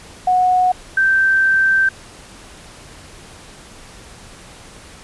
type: tone pair in turn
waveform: sine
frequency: 733 / 1560.4 Hz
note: F#5 / G6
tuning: -16 / -8 cents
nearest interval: octave + minor second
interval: 1308 cents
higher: second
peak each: -11 dBFS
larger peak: neither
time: 0.27-0.72 / 0.97-1.89 s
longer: second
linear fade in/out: 5 ms
effects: pink hiss -40 dBFS RMS until 5.03 s + resampled to 24000 Hz